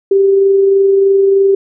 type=tone with amplitude modulation; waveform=sine; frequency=392 Hz; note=G4; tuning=in tune; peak=-5 dBFS; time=0.11-1.55 s; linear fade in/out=5 ms; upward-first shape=sine; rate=23.2 Hz; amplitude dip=25%; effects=none